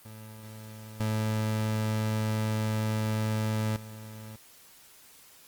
30% pulse tone with level steps, 108.7 Hz, A2, 21 cents flat, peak -40 / -24 / -39 dBFS, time 0.05-4.36 s, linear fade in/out 5 ms, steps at 1 / 3.76 s, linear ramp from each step 2 ms, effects white hiss -55 dBFS RMS until 5.47 s + Opus 32 kbps

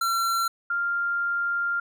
square / sine tone pair in turn, 1360 / 1395.8 Hz, F6 / F6, -46 / -1 cents, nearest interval unison, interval 45 cents, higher second, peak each -23 dBFS, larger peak neither, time 0.01-0.48 / 0.7-1.8 s, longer second, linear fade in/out 5 ms, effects none

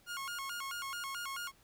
sawtooth tone with vibrato, 1244.5 Hz, D#6, in tune, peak -35 dBFS, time 0.06-1.52 s, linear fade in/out 50 ms, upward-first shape square, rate 4.6 Hz, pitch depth 230 cents each way, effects pink hiss -66 dBFS RMS until 1.63 s

